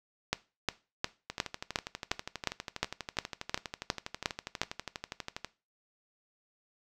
two click trains, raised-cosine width 0.2 ms, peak -10 / -19 dBFS, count 13 / 52, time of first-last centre 0.33-4.616 / 1.3-5.446 s, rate 2.8 / 12.3 Hz, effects noise-tail reverb RT60 0.3 s tail -18 dB re dry

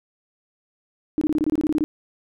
sine tone bursts, 306.8 Hz, D#4, 24 cents flat, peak -17 dBFS, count 12, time 1.18-1.84 s, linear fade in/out 0 ms, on 33 ms, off 24 ms, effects none

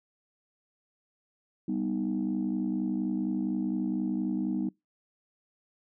sine chord, G augmented, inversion none, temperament equal, 196 / 246.9 / 311.1 Hz, G3 / B3 / D#4, 0 / 0 / 0 cents, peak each -31 dBFS, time 1.68-4.69 s, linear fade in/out 5 ms, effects noise-tail reverb RT60 0.2 s tail -25 dB re dry + tanh soft clip ceiling -21 dBFS

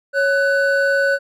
triangle tone pair together, 554 / 1496.2 Hz, C#5 / F#6, -1 / +19 cents, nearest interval octave + perfect fourth, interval 1720 cents, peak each -15 dBFS, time 0.13-1.19 s, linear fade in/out 50 ms, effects none

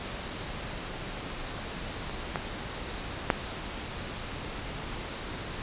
clicks, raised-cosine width 0.5 ms, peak -22 / -14 / -6 dBFS, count 3, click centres 2.096 / 2.358 / 3.302 s, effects pink hiss -37 dBFS RMS until 5.62 s + resampled to 8000 Hz

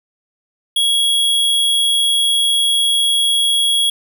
square tone, 3322 Hz, G#7, in tune, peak -13 dBFS, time 0.76-3.9 s, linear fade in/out 5 ms, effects none

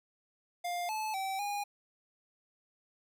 square tone with pitch steps, 703 / 866 / 771 / 817 Hz, F5 / A5 / G5 / G#5, +11 / -28 / -29 / -29 cents, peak -34 dBFS, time 0.64-1.64 s, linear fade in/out 10 ms, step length 250 ms, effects none

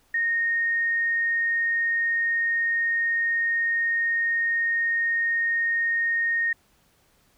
sine tone, 1852 Hz, A#6, 12 cents flat, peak -21 dBFS, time 0.14-6.53 s, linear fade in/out 5 ms, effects pink hiss -63 dBFS RMS until 7.37 s

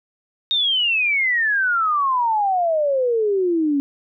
sine exponential sweep, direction down, 3729 to 275 Hz, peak -16 dBFS, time 0.51-3.8 s, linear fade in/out 0 ms, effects none

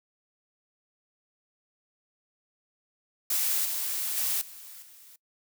blue noise with level steps, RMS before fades -27 / -31 / -28 / -46 / -52 dBFS, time 3.3-5.16 s, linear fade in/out 5 ms, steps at 3.65 / 4.17 / 4.41 / 4.82 s, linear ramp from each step 5 ms, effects noise-tail reverb RT60 0.1 s tail -21 dB re dry

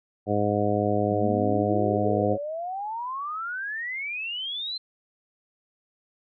harmonic tone, 103.6 Hz, G#2, 4 cents flat, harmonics 1 / 2 / 3 / 4 / 5 / 6 / 7, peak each -29 / -29 / -29 / -29 / -29 / -29 / -29 dBFS, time 0.26-2.38 s, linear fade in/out 50 ms
sine exponential sweep, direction up, 196 to 4156 Hz, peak -29 dBFS, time 1.11-4.78 s, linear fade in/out 10 ms
effects none

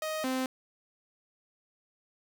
sawtooth tone pair in turn, 625 / 259.4 Hz, D#5 / C4, +8 / -15 cents, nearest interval octave + minor third, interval 1523 cents, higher first, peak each -28 / -25 dBFS, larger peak second, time 0.02-0.24 / 0.24-0.46 s, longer neither, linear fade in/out 2 ms, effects none

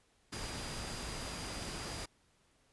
sine tone in noise, 4851 Hz, D#8, 45 cents flat, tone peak -50 dBFS, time 0.32-2.06 s, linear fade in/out 10 ms, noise pink, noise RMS -42 dBFS, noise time 0.32-2.06 s, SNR -11 dB, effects pink hiss -71 dBFS RMS until 2.72 s + resampled to 24000 Hz

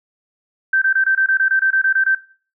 sine tone bursts, 1557 Hz, G6, 12 cents flat, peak -12 dBFS, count 13, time 0.73-2.15 s, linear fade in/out 5 ms, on 88 ms, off 23 ms, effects noise-tail reverb RT60 0.4 s tail -17 dB re dry

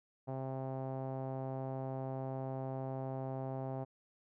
sawtooth tone with low-pass filter, 132.4 Hz, C3, 21 cents sharp, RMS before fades -40 dBFS, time 0.27-3.85 s, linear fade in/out 20 ms, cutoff 740 Hz, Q 3.1, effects none

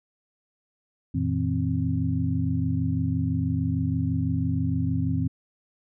sine tone cluster, 90.8 / 117 / 162.3 / 262.7 Hz, F#2 / A#2 / E3 / C4, -32 / +7 / -27 / +7 cents, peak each -28 dBFS, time 1.14-5.28 s, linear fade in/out 10 ms, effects none

